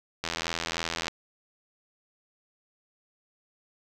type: click train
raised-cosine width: 0.2 ms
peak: -12 dBFS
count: 71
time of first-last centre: 0.24-1.081 s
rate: 83.2 Hz
effects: none